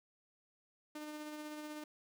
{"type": "tone with tremolo", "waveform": "sawtooth", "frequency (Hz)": 302.1, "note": "D4", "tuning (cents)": 49, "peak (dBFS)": -39, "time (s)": [0.95, 1.84], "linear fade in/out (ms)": 5, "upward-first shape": "sine", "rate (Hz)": 16, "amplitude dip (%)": 30, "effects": []}